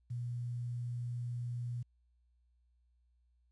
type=tone with quantisation; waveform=sine; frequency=120.9 Hz; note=B2; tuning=36 cents flat; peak=-36 dBFS; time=0.1-1.83 s; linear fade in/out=10 ms; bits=11; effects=added 60 Hz sine -69 dBFS peak until 3.51 s + resampled to 22050 Hz